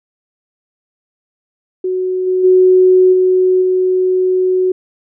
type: tone with level steps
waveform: sine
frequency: 370 Hz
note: F#4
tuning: in tune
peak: -14 / -11 / -5 / -8 / -10 dBFS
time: 1.84-4.72 s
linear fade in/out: 5 ms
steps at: 2.26 / 2.43 / 3.12 / 3.61 s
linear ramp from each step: 20 ms
effects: none